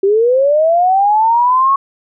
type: linear sweep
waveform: sine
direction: up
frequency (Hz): 381.1 to 1108.7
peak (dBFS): -8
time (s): 0.03-1.76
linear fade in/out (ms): 5
effects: none